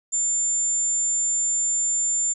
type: tone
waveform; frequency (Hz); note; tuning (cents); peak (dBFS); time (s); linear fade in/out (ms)
sine; 7200; A8; +39; -20; 0.12-2.34; 20
effects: none